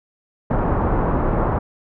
pink low-pass noise, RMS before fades -19 dBFS, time 0.5-1.59 s, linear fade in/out 10 ms, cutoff 1200 Hz, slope 24 dB/octave, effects none

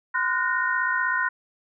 sine tone cluster, 1024 / 1441 / 1497 / 1846 Hz, C6 / F#6 / F#6 / A#6, -38 / -46 / +20 / -17 cents, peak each -27 dBFS, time 0.14-1.29 s, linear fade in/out 10 ms, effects none

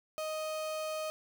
35% pulse tone, 624 Hz, D#5, 5 cents sharp, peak -33 dBFS, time 0.18-1.1 s, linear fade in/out 0 ms, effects none

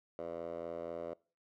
10% pulse tone with band-pass filter, 84.1 Hz, E2, 35 cents sharp, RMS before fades -42 dBFS, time 0.19-1.14 s, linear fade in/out 0 ms, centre 590 Hz, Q 3.7, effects noise-tail reverb RT60 0.4 s tail -24 dB re dry

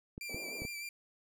clicks, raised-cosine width 3 ms, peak -29 dBFS, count 4, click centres 0.179 / 0.345 / 0.62 / 0.651 s
sawtooth tone with vibrato, 2349 Hz, D7, in tune, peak -37 dBFS, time 0.21-0.89 s, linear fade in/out 2 ms, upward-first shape sine, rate 6.6 Hz, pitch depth 30 cents each way
white band-pass noise, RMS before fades -49 dBFS, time 0.29-0.66 s, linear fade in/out 5 ms, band 230 to 610 Hz, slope 24 dB/octave
effects none

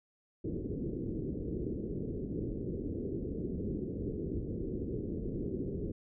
white low-pass noise, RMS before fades -37 dBFS, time 0.44-5.92 s, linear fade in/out 10 ms, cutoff 430 Hz, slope 48 dB/octave, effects none

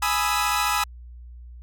sawtooth chord, E major seventh, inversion first, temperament equal with one note detuned, 834.5 / 987.8 / 1244.5 / 1318.5 Hz, G#5 / B5 / D#6 / E6, +8 / 0 / 0 / 0 cents, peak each -23 dBFS, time 0.02-0.84 s, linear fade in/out 5 ms, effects added 60 Hz sine -39 dBFS peak until 1.62 s

